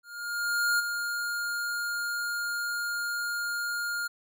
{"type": "tone with ADSR envelope", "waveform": "square", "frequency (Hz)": 1414, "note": "F6", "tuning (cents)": 21, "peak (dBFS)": -23, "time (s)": [0.03, 4.08], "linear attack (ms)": 760, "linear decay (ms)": 19, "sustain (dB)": -7, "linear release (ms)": 14, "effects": []}